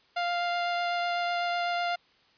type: tone with vibrato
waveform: sawtooth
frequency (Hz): 698.5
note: F5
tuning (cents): 0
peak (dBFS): -23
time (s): 0.16-1.96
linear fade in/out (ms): 10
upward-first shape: triangle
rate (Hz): 8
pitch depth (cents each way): 9
effects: white hiss -63 dBFS RMS until 2.37 s + resampled to 11025 Hz